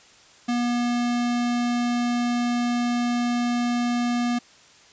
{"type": "tone", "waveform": "square", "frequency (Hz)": 241, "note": "B3", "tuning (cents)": -42, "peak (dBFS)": -22, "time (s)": [0.48, 4.39], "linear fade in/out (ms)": 10, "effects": ["white hiss -52 dBFS RMS until 4.92 s", "resampled to 16000 Hz"]}